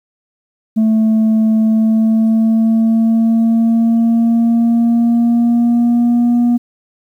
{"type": "tone with pitch glide", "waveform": "sine", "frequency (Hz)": [220, 239.9], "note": ["A3", "A#3"], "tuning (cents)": [0, 50], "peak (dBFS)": -6, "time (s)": [0.76, 6.58], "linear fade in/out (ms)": 20, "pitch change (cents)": 150, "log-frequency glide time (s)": [1.59, 6.41], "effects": ["tanh soft clip ceiling -8 dBFS", "8-bit"]}